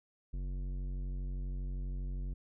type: tone with tanh clipping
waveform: sine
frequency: 46.25 Hz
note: F#1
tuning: in tune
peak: -37 dBFS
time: 0.33-2.34 s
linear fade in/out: 10 ms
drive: 13 dB
effects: none